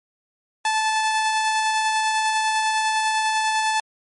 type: tone with tremolo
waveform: sawtooth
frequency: 873 Hz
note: A5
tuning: 14 cents flat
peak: -14 dBFS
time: 0.65-3.8 s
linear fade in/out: 2 ms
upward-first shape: sine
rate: 10 Hz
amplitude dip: 25%
effects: low-pass 12000 Hz 12 dB/octave + MP3 48 kbps